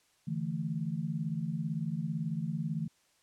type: chord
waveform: sine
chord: D suspended second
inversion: none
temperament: equal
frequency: 146.83 / 164.81 / 220 Hz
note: D3 / E3 / A3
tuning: 0 / 0 / 0 cents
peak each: -37 / -34 / -38 dBFS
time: 0.27-2.88 s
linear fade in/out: 10 ms
effects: white hiss -69 dBFS RMS until 3.22 s + low-pass 9000 Hz 12 dB/octave